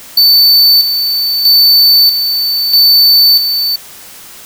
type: tone with tremolo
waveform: square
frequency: 4525 Hz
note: C#8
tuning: 35 cents sharp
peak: -4 dBFS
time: 0.17-3.76 s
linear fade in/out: 5 ms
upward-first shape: square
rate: 0.78 Hz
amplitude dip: 55%
effects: white hiss -33 dBFS RMS until 4.45 s